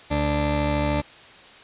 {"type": "tone pair together", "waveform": "20% pulse", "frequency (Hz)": [73.42, 293.7], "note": ["D2", "D4"], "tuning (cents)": [0, 0], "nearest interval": "2 octaves", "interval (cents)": 2400, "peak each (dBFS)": -19, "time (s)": [0.1, 1.02], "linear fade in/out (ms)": 20, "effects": ["white hiss -46 dBFS RMS until 1.63 s", "resampled to 8000 Hz"]}